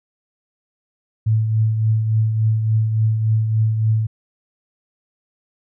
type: tone with tremolo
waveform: sine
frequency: 110 Hz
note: A2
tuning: in tune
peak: -12 dBFS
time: 1.26-4.07 s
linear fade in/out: 10 ms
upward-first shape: triangle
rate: 3.5 Hz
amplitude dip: 50%
effects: none